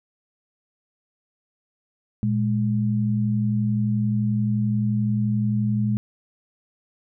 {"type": "tone pair together", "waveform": "sine", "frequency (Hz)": [117, 208.5], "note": ["A#2", "G#3"], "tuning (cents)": [7, 7], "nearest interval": "minor seventh", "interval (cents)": 1000, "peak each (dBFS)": -22, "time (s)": [2.23, 5.97], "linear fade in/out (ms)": 0, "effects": []}